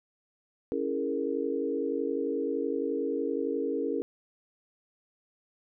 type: chord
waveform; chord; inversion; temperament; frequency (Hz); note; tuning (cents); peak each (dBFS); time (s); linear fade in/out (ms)
sine; A# half-diminished seventh; first; equal; 277.2 / 329.6 / 415.3 / 466.2; C#4 / E4 / G#4 / A#4; 0 / 0 / 0 / 0; -33 / -35 / -33 / -32; 0.72-4.02; 0
effects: none